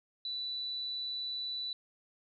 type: tone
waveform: sine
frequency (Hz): 3968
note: B7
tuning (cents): +7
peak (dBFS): -35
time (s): 0.25-1.73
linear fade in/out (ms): 2
effects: none